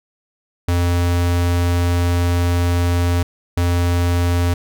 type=tone bursts at uneven times; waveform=square; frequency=87.31 Hz; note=F2; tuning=in tune; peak=-15 dBFS; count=2; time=0.68-3.23 / 3.57-4.54 s; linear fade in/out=5 ms; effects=none